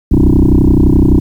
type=tone with frequency modulation; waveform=sine; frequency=123.4 Hz; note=B2; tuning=1 cent flat; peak=-3 dBFS; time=0.11-1.2 s; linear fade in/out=10 ms; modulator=31.7 Hz; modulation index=6.8; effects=tanh soft clip ceiling -2 dBFS + 7-bit

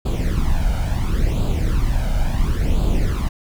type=noise with flanger; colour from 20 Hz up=brown; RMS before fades=-18 dBFS; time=0.05-3.29 s; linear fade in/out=10 ms; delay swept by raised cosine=0.26 to 1.36 ms; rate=0.72 Hz; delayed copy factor=+0.7; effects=none

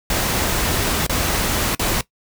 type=noise with dropouts; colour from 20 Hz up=pink; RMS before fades=-20 dBFS; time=0.1-2.01 s; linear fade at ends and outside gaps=2 ms; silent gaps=1.066-1.095 / 1.75-1.794 s; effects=noise-tail reverb RT60 0.1 s tail -18 dB re dry

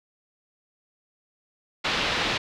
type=low-pass noise; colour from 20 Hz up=white; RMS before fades=-26 dBFS; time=1.84-2.38 s; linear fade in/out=10 ms; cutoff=4000 Hz; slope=24 dB/octave; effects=none

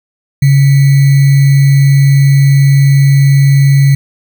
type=tone with sample-and-hold; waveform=sine; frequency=138.59 Hz; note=C#3; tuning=in tune; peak=-3 dBFS; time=0.42-3.95 s; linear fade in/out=5 ms; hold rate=2100 Hz; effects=none

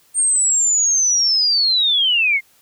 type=linear sweep; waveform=sine; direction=down; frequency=8730 to 2084 Hz; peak=-13 dBFS; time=0.14-2.41 s; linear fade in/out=50 ms; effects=white hiss -55 dBFS RMS until 2.61 s

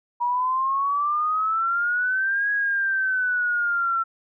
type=exponential two-way sweep; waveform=sine; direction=up then down; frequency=956 to 1661.2 to 1342 Hz; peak=-20 dBFS; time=0.2-4.04 s; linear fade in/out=20 ms; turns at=2.51 s; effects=none

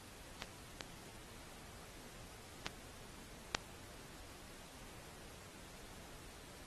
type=clicks; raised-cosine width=0.2 ms; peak=-23 / -21 / -20 / -12 dBFS; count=4; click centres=0.422 / 0.808 / 2.665 / 3.549 s; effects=pink hiss -56 dBFS RMS until 6.66 s + AAC 32 kbps

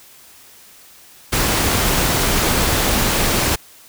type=noise; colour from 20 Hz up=pink; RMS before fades=-17 dBFS; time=1.32-3.56 s; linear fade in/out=10 ms; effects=white hiss -45 dBFS RMS until 3.88 s

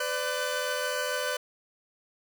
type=tone cluster; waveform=sawtooth; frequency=505 / 589 / 1508 Hz; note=B4 / D5 / F#6; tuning=+39 / +5 / +32 cents; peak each=-29 dBFS; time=0-1.37 s; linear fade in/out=5 ms; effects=none

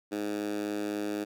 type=tone with high-pass filter; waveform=10% pulse; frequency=103.83 Hz; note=G#2; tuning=in tune; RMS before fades=-33 dBFS; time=0.11-1.25 s; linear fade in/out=20 ms; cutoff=290 Hz; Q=2.7; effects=none

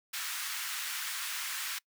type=high-pass noise; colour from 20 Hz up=pink; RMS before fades=-37 dBFS; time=0.13-1.79 s; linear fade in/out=10 ms; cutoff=1300 Hz; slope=24 dB/octave; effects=noise-tail reverb RT60 0.1 s tail -24 dB re dry

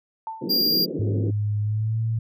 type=tone with exponential decay; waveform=sine; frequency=890 Hz; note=A5; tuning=20 cents sharp; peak=-26 dBFS; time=0.27-0.66 s; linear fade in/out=1 ms; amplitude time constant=83 ms
type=band-pass noise; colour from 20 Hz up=white; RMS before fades=-29 dBFS; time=0.41-1.31 s; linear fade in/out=10 ms; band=150 to 450 Hz; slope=48 dB/octave
type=tone; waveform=square; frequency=4783 Hz; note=D8; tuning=31 cents sharp; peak=-19 dBFS; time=0.49-0.86 s; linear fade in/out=20 ms
type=tone with pitch glide; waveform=sine; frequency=104.5 to 112.65 Hz; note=G#2 to A2; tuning=+11 to +41 cents; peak=-21 dBFS; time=0.99-2.19 s; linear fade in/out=5 ms; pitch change=+130 cents; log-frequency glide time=1.61-2.01 s
effects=none

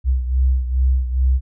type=beating tone pair; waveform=sine; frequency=63.9 / 66.3 Hz; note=C2 / C2; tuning=-40 / +23 cents; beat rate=2.4 Hz; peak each=-15 / -21 dBFS; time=0.04-1.41 s; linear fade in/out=50 ms; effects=none

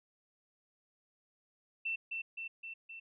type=tone with echo; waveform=sine; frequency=2683 Hz; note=E7; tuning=30 cents sharp; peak=-33 dBFS; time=1.85-1.96 s; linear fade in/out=10 ms; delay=260 ms; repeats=4; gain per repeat=-3 dB; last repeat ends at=3 s; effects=none

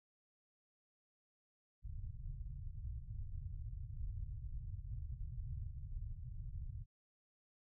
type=low-pass noise; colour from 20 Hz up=pink; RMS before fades=-45 dBFS; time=1.82-6.86 s; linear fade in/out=50 ms; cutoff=130 Hz; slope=48 dB/octave; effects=none

